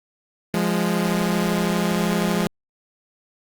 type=tone pair together; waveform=sawtooth; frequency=174.5 / 207.2 Hz; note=F3 / G#3; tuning=-1 / -4 cents; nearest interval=minor third; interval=297 cents; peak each=-18 dBFS; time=0.54-2.47 s; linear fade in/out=2 ms; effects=Opus 24 kbps